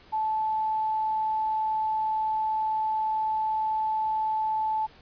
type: tone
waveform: sine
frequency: 871 Hz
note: A5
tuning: 18 cents flat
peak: -24 dBFS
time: 0.12-4.87 s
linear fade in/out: 20 ms
effects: pink hiss -54 dBFS RMS until 5.01 s + resampled to 11025 Hz